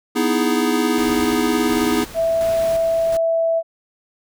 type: chord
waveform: square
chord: E major seventh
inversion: second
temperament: equal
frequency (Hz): 246.9 / 311.1 / 329.6 / 415.3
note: B3 / D#4 / E4 / G#4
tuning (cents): 0 / 0 / 0 / 0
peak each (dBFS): -21 / -22 / -24 / -23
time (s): 0.15-2.05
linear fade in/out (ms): 20
type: noise with tremolo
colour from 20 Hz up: pink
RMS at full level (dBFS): -32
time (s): 0.98-3.17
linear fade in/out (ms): 2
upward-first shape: square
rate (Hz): 1.4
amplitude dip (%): 45
type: tone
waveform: sine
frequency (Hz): 659.3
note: E5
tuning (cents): 0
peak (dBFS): -15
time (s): 2.14-3.63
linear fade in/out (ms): 50
effects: none